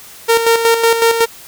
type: tone with tremolo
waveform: sawtooth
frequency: 459.5 Hz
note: A#4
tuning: 25 cents flat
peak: -4 dBFS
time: 0.28-1.26 s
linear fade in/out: 20 ms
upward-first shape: square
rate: 5.4 Hz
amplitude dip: 55%
effects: white hiss -37 dBFS RMS until 1.47 s